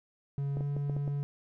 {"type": "tone with pitch glide", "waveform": "triangle", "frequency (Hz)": [140.2, 142.73], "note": ["C#3", "D3"], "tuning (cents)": [20, -49], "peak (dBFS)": -28, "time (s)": [0.38, 1.23], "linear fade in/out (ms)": 0, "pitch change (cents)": 31, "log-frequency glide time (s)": [0.56, 0.62]}
{"type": "clicks", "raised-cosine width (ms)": 2, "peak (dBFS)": -26, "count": 6, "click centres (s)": [0.57, 0.608, 0.766, 0.897, 0.966, 1.078]}
{"effects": []}